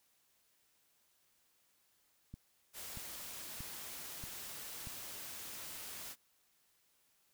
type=click train; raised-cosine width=5 ms; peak=-35 dBFS; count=5; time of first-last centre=2.34-4.872 s; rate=1.58 Hz
type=noise; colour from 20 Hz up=white; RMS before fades=-47 dBFS; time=2.73-6.16 s; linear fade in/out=50 ms
effects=white hiss -74 dBFS RMS until 7.33 s